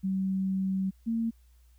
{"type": "tone pair in turn", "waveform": "sine", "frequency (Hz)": [190.9, 227.9], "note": ["G3", "A#3"], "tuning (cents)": [-46, -39], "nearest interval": "minor third", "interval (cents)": 307, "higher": "second", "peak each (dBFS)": -26, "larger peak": "neither", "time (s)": [[0.03, 0.91], [1.06, 1.31]], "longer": "first", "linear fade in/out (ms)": 20, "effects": ["added 60 Hz sine -56 dBFS peak until 1.78 s", "white hiss -71 dBFS RMS until 1.78 s"]}